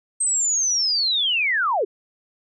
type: linear sweep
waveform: sine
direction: down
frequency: 8372 to 349.2 Hz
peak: -18 dBFS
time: 0.2-1.85 s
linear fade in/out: 10 ms
effects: none